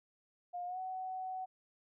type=tone with pitch glide; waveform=sine; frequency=710 to 748.8 Hz; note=F5 to F#5; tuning=+28 to +20 cents; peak=-38 dBFS; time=0.53-1.46 s; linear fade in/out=20 ms; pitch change=+92 cents; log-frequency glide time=0.66-0.79 s; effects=none